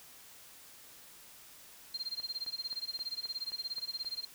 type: tone with tremolo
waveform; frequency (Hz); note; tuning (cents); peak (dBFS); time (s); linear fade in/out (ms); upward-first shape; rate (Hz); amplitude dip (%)
sine; 4186; C8; 0; -33; 1.94-4.25; 5; sine; 17; 100
type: click train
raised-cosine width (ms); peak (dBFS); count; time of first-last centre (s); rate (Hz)
0.5; -38; 8; 2.2-4.047; 3.79
effects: white hiss -55 dBFS RMS until 4.34 s